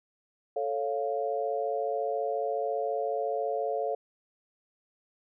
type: chord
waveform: sine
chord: A augmented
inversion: none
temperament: equal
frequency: 440 / 554.4 / 698.5 Hz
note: A4 / C#5 / E#5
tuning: 0 / 0 / 0 cents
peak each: -32 dBFS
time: 0.56-3.95 s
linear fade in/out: 5 ms
effects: none